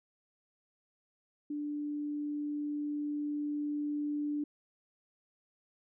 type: tone with level ramp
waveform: sine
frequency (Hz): 294.3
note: D4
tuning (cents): +4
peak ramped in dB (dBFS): -34 to -31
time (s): 1.5-4.44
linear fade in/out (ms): 5
effects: none

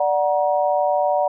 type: chord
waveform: sine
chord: D augmented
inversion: none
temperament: equal with one note detuned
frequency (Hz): 587.3 / 740 / 947.5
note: D5 / F#5 / A#5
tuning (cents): 0 / 0 / +28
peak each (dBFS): -19 / -20 / -24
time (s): 0-1.28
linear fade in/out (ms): 5
effects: none

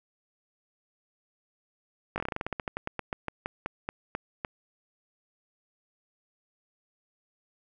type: slowing click train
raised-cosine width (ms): 0.5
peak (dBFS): -16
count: 23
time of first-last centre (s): 2.16-4.448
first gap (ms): 19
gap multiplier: 1.14
effects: none

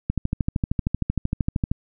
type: click train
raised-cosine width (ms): 5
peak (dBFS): -9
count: 22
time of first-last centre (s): 0.1-1.715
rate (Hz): 13
effects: none

